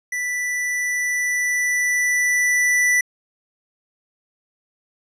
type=tone with level ramp; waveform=square; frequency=1975.5 Hz; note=B6; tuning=in tune; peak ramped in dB=-23 to -15 dBFS; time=0.12-3.01 s; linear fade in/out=5 ms; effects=low-pass 12000 Hz 12 dB/octave